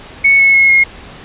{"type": "tone with pitch steps", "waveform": "sine", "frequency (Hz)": [2213, 2193, 2172, 2152], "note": ["C#7", "C#7", "C#7", "C7"], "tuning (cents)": [-3, -19, -36, 48], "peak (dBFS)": -5, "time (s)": [0.24, 0.84], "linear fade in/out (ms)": 10, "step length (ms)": 150, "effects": ["pink hiss -34 dBFS RMS until 1.24 s", "resampled to 8000 Hz"]}